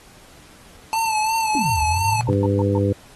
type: tone with vibrato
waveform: square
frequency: 880 Hz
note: A5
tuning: in tune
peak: -19 dBFS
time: 0.93-2.21 s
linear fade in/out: 0 ms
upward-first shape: sine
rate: 2.9 Hz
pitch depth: 49 cents each way
type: exponential two-way sweep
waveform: sine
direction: down then up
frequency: 317.4 to 73.1 to 132.1 Hz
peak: -21 dBFS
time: 1.55-2.33 s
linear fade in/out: 0 ms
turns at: 1.79 s
type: tone bursts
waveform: sine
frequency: 900 Hz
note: A5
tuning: 39 cents sharp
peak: -25 dBFS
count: 7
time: 1.79-2.78 s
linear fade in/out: 2 ms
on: 30 ms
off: 130 ms
type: harmonic tone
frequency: 99.9 Hz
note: G2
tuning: 33 cents sharp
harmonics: 1 / 2 / 3 / 4 / 5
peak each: -19 / -25 / -23 / -25 / -23 dBFS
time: 2.28-2.93 s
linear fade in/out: 5 ms
effects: pink hiss -48 dBFS RMS until 3.15 s + AAC 32 kbps